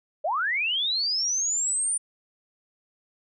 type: linear sweep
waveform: sine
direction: up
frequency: 548 to 9260 Hz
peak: -23 dBFS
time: 0.24-1.98 s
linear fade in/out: 10 ms
effects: none